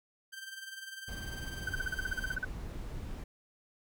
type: tone with tremolo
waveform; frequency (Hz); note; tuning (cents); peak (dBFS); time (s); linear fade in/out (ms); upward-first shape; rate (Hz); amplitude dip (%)
sawtooth; 1568; G6; 0; -37; 0.32-2.36; 20; sine; 20; 60
type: noise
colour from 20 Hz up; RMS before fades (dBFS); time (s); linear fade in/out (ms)
brown; -41; 1.08-3.24; 5
type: tone bursts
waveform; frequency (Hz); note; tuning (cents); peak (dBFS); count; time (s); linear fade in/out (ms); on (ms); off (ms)
sine; 1518; F#6; +44; -30; 13; 1.67-2.448; 5; 22; 41
effects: none